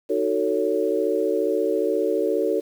sine chord, D# half-diminished seventh, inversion none, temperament just, 311.1 / 373.4 / 448 / 560 Hz, D#4 / F#4 / A4 / C#5, 0 / +16 / +31 / +18 cents, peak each -27 / -25 / -23 / -26 dBFS, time 0.09-2.61 s, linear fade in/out 20 ms, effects 8-bit

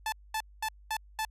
sawtooth tone bursts, 874 Hz, A5, 12 cents flat, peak -26 dBFS, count 5, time 0.06-1.25 s, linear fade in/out 2 ms, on 62 ms, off 220 ms, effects added 50 Hz sine -52 dBFS peak until 1.3 s + resampled to 32000 Hz

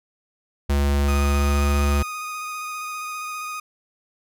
square tone with pitch glide, 70.8 to 71.62 Hz, C#2 to D2, +37 to -43 cents, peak -18 dBFS, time 0.69-2.03 s, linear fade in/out 10 ms, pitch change +20 cents, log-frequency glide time 1.09-1.68 s
30% pulse tone with vibrato, 1241 Hz, D#6, 5 cents flat, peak -26 dBFS, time 1.08-3.6 s, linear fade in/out 5 ms, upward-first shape square, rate 15 Hz, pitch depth 12 cents each way
effects none

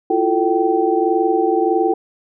sine tone cluster, 334.3 / 355.9 / 440.6 / 774 Hz, E4 / F4 / A4 / G5, +24 / +33 / +2 / -22 cents, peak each -19 dBFS, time 0.1-1.94 s, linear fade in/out 5 ms, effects none

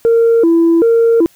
sine tone with vibrato, 392 Hz, G4, in tune, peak -5 dBFS, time 0.05-1.26 s, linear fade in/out 0 ms, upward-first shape square, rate 1.3 Hz, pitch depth 280 cents each way, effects tanh soft clip ceiling -4 dBFS + white hiss -49 dBFS RMS until 1.35 s

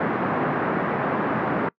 pink band-pass noise, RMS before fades -24 dBFS, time 0-1.69 s, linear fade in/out 5 ms, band 150 to 1700 Hz, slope 24 dB/octave, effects noise-tail reverb RT60 0.1 s tail -24 dB re dry

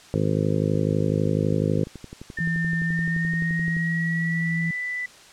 harmonic tone, 52 Hz, G#1, 3 cents sharp, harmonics 2 / 3 / 4 / 5 / 6 / 7 / 8 / 9 / 10, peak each -27 / -24 / -29 / -29 / -33 / -31 / -32 / -30 / -32 dBFS, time 0.14-1.84 s, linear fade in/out 0 ms
click train, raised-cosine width 3 ms, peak -24 dBFS, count 36, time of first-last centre 0.75-3.767 s, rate 11.6 Hz
sine tone with pitch glide, 1800 to 1985.7 Hz, A6 to B6, +39 to +9 cents, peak -26 dBFS, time 2.37-5.06 s, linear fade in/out 5 ms, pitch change +170 cents, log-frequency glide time 2.85-4.7 s
sine tone, 166.4 Hz, E3, 17 cents sharp, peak -23 dBFS, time 2.4-4.71 s, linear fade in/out 5 ms
effects white hiss -48 dBFS RMS until 5.32 s + low-pass 7000 Hz 12 dB/octave

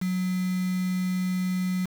sine tone with quantisation, 183.5 Hz, F#3, 14 cents flat, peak -24 dBFS, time 0.01-1.86 s, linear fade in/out 10 ms, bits 6, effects none

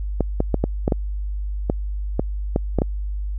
clicks, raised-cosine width 2 ms, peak -5 dBFS, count 11, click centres 0.207 / 0.404 / 0.543 / 0.64 / 0.879 / 0.922 / 1.699 / 2.195 / 2.561 / 2.787 / 2.819 s, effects added 50 Hz sine -23 dBFS peak until 3.38 s

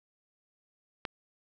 click, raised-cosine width 0.3 ms, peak -17 dBFS, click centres 1.052 s, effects none

